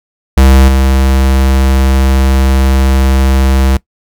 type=tone with level steps; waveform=square; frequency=66.4 Hz; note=C2; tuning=26 cents sharp; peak=-3 / -7 dBFS; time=0.37-3.77 s; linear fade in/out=5 ms; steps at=0.68 s; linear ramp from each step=2 ms; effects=noise-tail reverb RT60 0.1 s tail -20 dB re dry

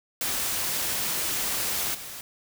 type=noise with level steps; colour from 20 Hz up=white; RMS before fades=-28 / -39 dBFS; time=0.21-2.21 s; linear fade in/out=2 ms; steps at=1.94 s; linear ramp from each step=10 ms; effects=none

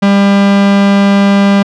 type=tone; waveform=45% pulse; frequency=199.3 Hz; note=G3; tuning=29 cents sharp; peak=-5 dBFS; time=0.02-1.63 s; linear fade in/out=10 ms; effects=low-pass 4000 Hz 12 dB/octave

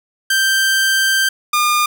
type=tone pair in turn; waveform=sawtooth; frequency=1568 / 1210.2 Hz; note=G6 / D#6; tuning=0 / -48 cents; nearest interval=major third; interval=448 cents; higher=first; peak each=-9 dBFS; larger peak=neither; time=0.3-1.29 / 1.53-1.86 s; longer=first; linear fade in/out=5 ms; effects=none

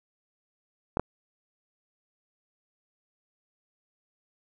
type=clicks; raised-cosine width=1 ms; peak=-11 dBFS; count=2; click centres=0.971 / 0.996 s; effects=none

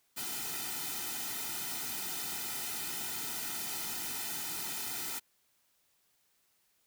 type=noise with comb filter; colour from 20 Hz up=white; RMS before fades=-38 dBFS; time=0.16-5.2 s; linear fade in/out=20 ms; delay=1.8 ms; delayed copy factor=-0.85; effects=white hiss -73 dBFS RMS until 6.86 s

